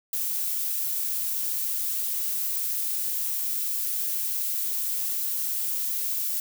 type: noise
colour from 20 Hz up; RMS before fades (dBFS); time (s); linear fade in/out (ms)
violet; -28; 0.13-6.4; 2
effects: none